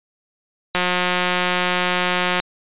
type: click train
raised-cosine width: 0.3 ms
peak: -3 dBFS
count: 298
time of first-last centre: 0.75-2.4 s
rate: 180 Hz
effects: resampled to 8000 Hz